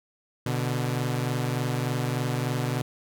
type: tone pair together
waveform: sawtooth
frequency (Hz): 123.53 / 146.9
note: B2 / D3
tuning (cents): +1 / +1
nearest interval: minor third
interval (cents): 300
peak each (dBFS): -23 / -26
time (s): 0.46-2.82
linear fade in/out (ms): 5
effects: none